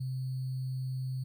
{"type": "tone with sample-and-hold", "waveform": "sine", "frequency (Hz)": 130.1, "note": "C3", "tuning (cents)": -9, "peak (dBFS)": -32, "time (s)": [0, 1.24], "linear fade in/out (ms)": 10, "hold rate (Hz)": 4410, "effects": []}